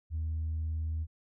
sine tone, 79.5 Hz, D#2, 38 cents sharp, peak -29 dBFS, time 0.1-1.07 s, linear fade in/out 50 ms, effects tanh soft clip ceiling -28 dBFS

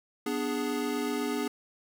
square chord, G# diminished, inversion first, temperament equal with one note detuned, 246.9 / 294.9 / 415.3 Hz, B3 / D4 / G#4, 0 / +7 / 0 cents, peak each -34 dBFS, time 0.26-1.48 s, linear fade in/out 5 ms, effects none

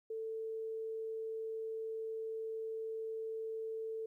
sine tone, 444.5 Hz, A4, 18 cents sharp, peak -38 dBFS, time 0.1-4.06 s, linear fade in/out 5 ms, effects 13-bit

